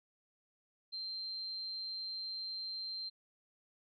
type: tone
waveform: sine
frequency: 4146 Hz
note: C8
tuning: 17 cents flat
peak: -39 dBFS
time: 0.92-3.1 s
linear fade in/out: 20 ms
effects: none